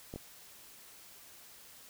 clicks, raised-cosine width 2 ms, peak -28 dBFS, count 2, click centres 0.139 / 0.16 s, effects white hiss -55 dBFS RMS until 1.89 s

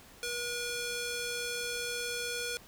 square tone with band-pass filter, 481.1 Hz, B4, 45 cents flat, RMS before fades -36 dBFS, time 0.23-2.57 s, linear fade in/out 0 ms, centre 5600 Hz, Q 0.51, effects pink hiss -55 dBFS RMS until 2.67 s

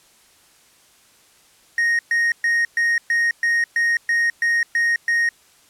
triangle tone bursts, 1864.7 Hz, A#6, in tune, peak -14 dBFS, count 11, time 1.78-5.29 s, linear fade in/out 2 ms, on 210 ms, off 120 ms, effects white hiss -54 dBFS RMS until 5.69 s + low-pass 11000 Hz 12 dB/octave

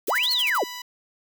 blue noise bursts, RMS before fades -32 dBFS, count 7, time 0.07-0.58 s, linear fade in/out 5 ms, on 36 ms, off 43 ms
sine linear two-way sweep, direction up then down, 282.2 to 4435 to 282.2 Hz, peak -20 dBFS, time 0.08-0.64 s, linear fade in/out 5 ms, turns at 0.31 s
10% pulse tone, 987.8 Hz, B5, in tune, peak -25 dBFS, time 0.1-0.82 s, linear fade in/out 5 ms
effects none

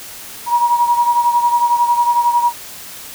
sine beating tone pair, 953 / 964 Hz, A#5 / B5, +38 / -42 cents, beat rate 11 Hz, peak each -12 / -18 dBFS, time 0.46-2.53 s, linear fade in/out 50 ms, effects white hiss -33 dBFS RMS until 3.14 s

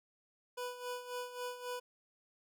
25% pulse tone with tremolo, 493.9 Hz, B4, in tune, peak -34 dBFS, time 0.57-1.8 s, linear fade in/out 10 ms, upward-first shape sine, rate 3.7 Hz, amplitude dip 70%, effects none

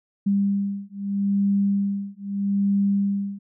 sine beating tone pair, 199 / 199.79 Hz, G3 / G3, +26 / +33 cents, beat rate 0.79 Hz, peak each -23 dBFS, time 0.26-3.39 s, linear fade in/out 10 ms, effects none

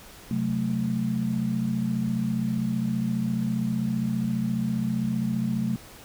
sine chord, F# diminished, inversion second, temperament equal, 130.81 / 185 / 220 Hz, C3 / F#3 / A3, 0 / 0 / 0 cents, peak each -30 / -29 / -26 dBFS, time 0.31-5.76 s, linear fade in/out 2 ms, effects pink hiss -47 dBFS RMS until 6.04 s

